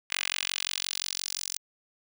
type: tone with high-pass filter sweep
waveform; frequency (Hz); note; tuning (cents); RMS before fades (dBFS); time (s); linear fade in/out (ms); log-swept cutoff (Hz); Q
10% pulse; 45.74; F#1; -19; -33; 0.1-1.58; 10; 2300 to 6000; 1.7
effects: none